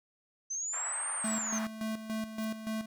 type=linear two-way sweep; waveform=sine; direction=up then down; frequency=6100 to 9030 to 6130 Hz; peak=-33 dBFS; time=0.5-1.59 s; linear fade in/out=10 ms; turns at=1.13 s
type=band-pass noise; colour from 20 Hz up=white; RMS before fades=-43 dBFS; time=0.73-1.66 s; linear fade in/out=2 ms; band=760 to 1700 Hz; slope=24 dB/octave
type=tone with tremolo; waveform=square; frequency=219.5 Hz; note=A3; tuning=4 cents flat; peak=-33 dBFS; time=1.24-2.86 s; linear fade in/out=5 ms; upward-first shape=square; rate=3.5 Hz; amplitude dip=65%
type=noise with exponential growth; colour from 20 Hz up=violet; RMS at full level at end=-44 dBFS; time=2.34-2.45 s; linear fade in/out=5 ms; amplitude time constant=23 ms
effects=none